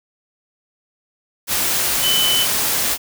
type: tone in noise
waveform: sine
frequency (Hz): 3022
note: F#7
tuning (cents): +36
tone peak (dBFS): -16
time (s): 2.01-2.47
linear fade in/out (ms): 50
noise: white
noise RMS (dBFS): -19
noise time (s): 1.47-2.98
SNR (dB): 0
effects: none